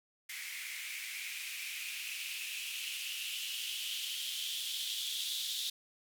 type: noise with band-pass filter sweep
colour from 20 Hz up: violet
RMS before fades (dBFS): -40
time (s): 0.29-5.7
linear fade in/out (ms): 5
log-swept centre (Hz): 2100 to 3600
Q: 5.6
effects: none